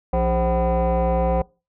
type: tone with frequency modulation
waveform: sine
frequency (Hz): 293.7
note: D4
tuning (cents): 0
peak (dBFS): -15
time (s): 0.13-1.42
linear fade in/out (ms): 5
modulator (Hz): 233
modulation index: 2.2
effects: noise-tail reverb RT60 0.3 s tail -25 dB re dry + tanh soft clip ceiling -15 dBFS